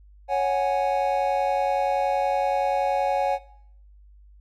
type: chord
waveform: triangle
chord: C# suspended fourth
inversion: none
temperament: equal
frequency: 554.4 / 740 / 830.6 Hz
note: C#5 / F#5 / G#5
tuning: 0 / 0 / 0 cents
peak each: -23 dBFS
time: 0.28-3.39 s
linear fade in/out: 50 ms
effects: noise-tail reverb RT60 0.7 s tail -19 dB re dry + added 50 Hz sine -48 dBFS peak until 4.4 s